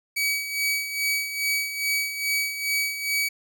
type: tone with tremolo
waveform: sawtooth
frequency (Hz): 2275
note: C#7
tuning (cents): +44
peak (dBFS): -18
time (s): 0.16-3.29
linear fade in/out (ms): 10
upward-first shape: sine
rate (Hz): 2.4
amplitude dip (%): 65
effects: none